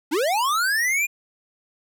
square linear sweep, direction up, 264.7 to 2460 Hz, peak -20 dBFS, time 0.11-1.07 s, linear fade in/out 20 ms, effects none

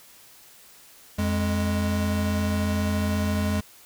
square tone pair together, 87.33 / 207.7 Hz, F2 / G#3, 0 / 0 cents, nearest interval octave + minor third, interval 1500 cents, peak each -26 dBFS, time 1.18-3.61 s, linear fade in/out 10 ms, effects white hiss -51 dBFS RMS until 3.85 s

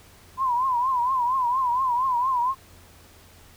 sine tone with vibrato, 1008 Hz, B5, 35 cents sharp, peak -20 dBFS, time 0.37-2.55 s, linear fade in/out 50 ms, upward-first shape triangle, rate 4.3 Hz, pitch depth 130 cents each way, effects added 86 Hz sine -54 dBFS peak until 3.56 s + pink hiss -52 dBFS RMS until 3.56 s

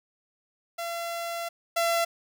sawtooth tone pair in turn, 680 / 676.3 Hz, F5 / E5, -46 / +44 cents, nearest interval unison, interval 10 cents, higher first, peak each -27 / -19 dBFS, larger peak second, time 0.78-1.49 / 1.76-2.05 s, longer first, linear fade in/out 10 ms, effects 10-bit

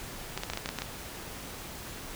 clicks, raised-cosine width 0.2 ms, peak -15 dBFS, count 9, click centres 0.376 / 0.435 / 0.5 / 0.535 / 0.574 / 0.659 / 0.69 / 0.787 / 0.82 s, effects pink hiss -42 dBFS RMS until 2.15 s

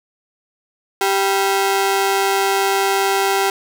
sawtooth ring-modulated tone, 587.3 Hz, D5, in tune, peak -8 dBFS, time 1.01-3.5 s, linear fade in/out 2 ms, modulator 196 Hz, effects none

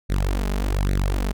sawtooth tone with flanger, 48.03 Hz, G1, 35 cents flat, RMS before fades -22 dBFS, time 0.09-1.33 s, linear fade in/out 20 ms, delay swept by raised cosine 0.48 to 4.88 ms, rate 1.2 Hz, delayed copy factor +0.9, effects none

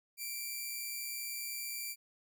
5% pulse tone with amplitude modulation, 2349 Hz, D7, in tune, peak -27 dBFS, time 0.17-1.96 s, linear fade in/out 50 ms, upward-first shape sine, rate 120 Hz, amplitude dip 35%, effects none

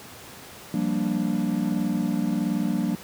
triangle chord, G minor seventh, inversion third, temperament equal, 174.61 / 196 / 233.1 / 293.7 Hz, F3 / G3 / Bb3 / D4, 0 / 0 / 0 / 0 cents, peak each -27 / -25 / -25 / -27 dBFS, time 0.74-2.95 s, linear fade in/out 2 ms, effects pink hiss -43 dBFS RMS until 3.03 s + high-pass 100 Hz 12 dB/octave

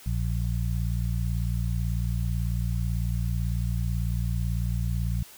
harmonic tone, 58.1 Hz, A#1, 5 cents flat, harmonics 1 / 2 / 3, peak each -27 / -28 / -34 dBFS, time 0.06-5.23 s, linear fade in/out 5 ms, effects white hiss -49 dBFS RMS until 5.37 s

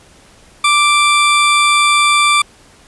20% pulse tone, 1174.7 Hz, D6, in tune, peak -4 dBFS, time 0.64-2.42 s, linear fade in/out 5 ms, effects pink hiss -45 dBFS RMS until 2.87 s + resampled to 24000 Hz

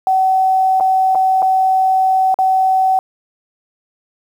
sine tone with dropouts, 758 Hz, F#5, 42 cents sharp, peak -10 dBFS, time 0.07-2.99 s, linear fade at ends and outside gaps 1 ms, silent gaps 0.8-0.807 / 1.149-1.154 / 1.421-1.426 / 2.343-2.388 s, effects 7-bit

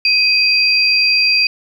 sine tone pair together, 2508 / 4734 Hz, D#7 / D8, +13 / +13 cents, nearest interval major seventh, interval 1100 cents, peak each -13 dBFS, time 0.05-1.47 s, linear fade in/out 2 ms, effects 7-bit

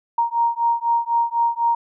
sine beating tone pair, 932.3 / 936.3 Hz, A#5 / A#5, 0 / +7 cents, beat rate 4 Hz, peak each -20 dBFS, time 0.18-1.75 s, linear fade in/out 5 ms, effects none

